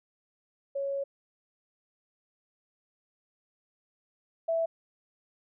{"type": "tone pair in turn", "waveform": "sine", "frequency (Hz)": [554.4, 659.3], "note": ["C#5", "E5"], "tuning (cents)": [0, 0], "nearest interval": "minor third", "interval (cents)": 300, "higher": "second", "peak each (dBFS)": [-29, -25], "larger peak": "second", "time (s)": [[0.75, 1.04], [4.48, 4.66]], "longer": "first", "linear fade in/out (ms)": 10, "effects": []}